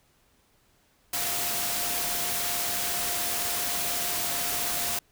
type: tone in noise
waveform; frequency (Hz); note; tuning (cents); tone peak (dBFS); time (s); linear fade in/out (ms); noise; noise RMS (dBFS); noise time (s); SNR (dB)
sine; 702; F5; +9; -39; 1.13-4.99; 5; white; -29; 1.13-4.99; -13
effects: pink hiss -65 dBFS RMS until 5.11 s